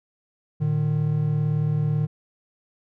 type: tone pair together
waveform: triangle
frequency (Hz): 114 / 152.17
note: A#2 / D#3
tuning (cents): -38 / -38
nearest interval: perfect fourth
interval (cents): 500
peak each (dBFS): -24 / -19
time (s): 0.6-2.07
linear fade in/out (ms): 20
effects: none